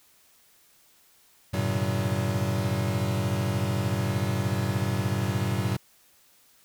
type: tone cluster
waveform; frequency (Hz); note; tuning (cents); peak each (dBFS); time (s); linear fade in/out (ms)
square; 97.1 / 113.8 / 127.1 / 144.1 / 189.7; G2 / A#2 / C3 / D3 / F#3; -16 / -41 / -50 / -33 / +43; -31 / -30 / -33 / -37 / -32; 1.53-5.77; 10
effects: white hiss -60 dBFS RMS until 6.64 s